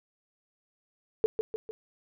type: tone with echo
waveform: sine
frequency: 440 Hz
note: A4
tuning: in tune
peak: -18 dBFS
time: 1.24-1.26 s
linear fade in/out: 0 ms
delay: 150 ms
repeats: 3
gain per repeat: -6 dB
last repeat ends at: 1.71 s
effects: none